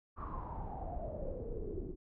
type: noise with low-pass filter sweep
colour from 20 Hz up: brown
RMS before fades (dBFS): -41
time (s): 0.16-1.96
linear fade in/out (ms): 50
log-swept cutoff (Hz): 1200 to 340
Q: 9.8
effects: none